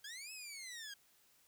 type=linear two-way sweep; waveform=15% pulse; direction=up then down; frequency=1593 to 2611 to 1593 Hz; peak=-40 dBFS; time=0.04-0.94 s; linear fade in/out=5 ms; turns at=0.32 s; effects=white hiss -70 dBFS RMS until 1.47 s